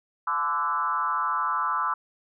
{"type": "tone with frequency modulation", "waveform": "sine", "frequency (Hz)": 1171, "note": "D6", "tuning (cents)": -5, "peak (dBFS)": -23, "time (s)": [0.27, 1.94], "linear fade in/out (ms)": 5, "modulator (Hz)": 153, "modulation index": 1.5, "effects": []}